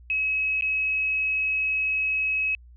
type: tone with dropouts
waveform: sine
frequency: 2562 Hz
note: E7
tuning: 50 cents flat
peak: -22 dBFS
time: 0.1-2.55 s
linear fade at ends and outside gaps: 1 ms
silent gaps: 0.61-0.622 s
effects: added 60 Hz sine -46 dBFS peak until 2.76 s